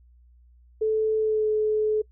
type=tone with pitch glide; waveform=sine; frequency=436.1 to 429.1 Hz; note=A4 to A4; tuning=-15 to -43 cents; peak=-20 dBFS; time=0.81-2.02 s; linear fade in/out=10 ms; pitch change=-28 cents; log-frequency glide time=1.19-1.48 s; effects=noise-tail reverb RT60 0.1 s tail -24 dB re dry + added 60 Hz sine -52 dBFS peak until 2.11 s